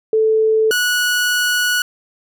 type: tone pair in turn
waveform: sine / sawtooth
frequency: 438.9 / 1467.4 Hz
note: A4 / F#6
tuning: -4 / -15 cents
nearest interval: octave + major sixth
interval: 2089 cents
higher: second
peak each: -11 dBFS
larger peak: neither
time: 0.13-0.71 / 0.71-1.82 s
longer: second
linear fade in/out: 2 ms
effects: none